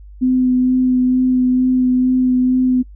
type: tone with vibrato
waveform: sine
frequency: 254.1 Hz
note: B3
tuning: 49 cents sharp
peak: -11 dBFS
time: 0.21-2.83 s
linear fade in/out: 20 ms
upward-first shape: sine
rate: 2.2 Hz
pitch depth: 13 cents each way
effects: noise-tail reverb RT60 0.1 s tail -23 dB re dry + added 50 Hz sine -35 dBFS peak until 2.95 s